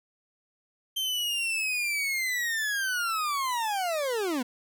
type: linear sweep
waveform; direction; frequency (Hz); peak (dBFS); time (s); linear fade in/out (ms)
40% pulse; down; 3136 to 233.1; -26; 0.96-4.43; 10
effects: none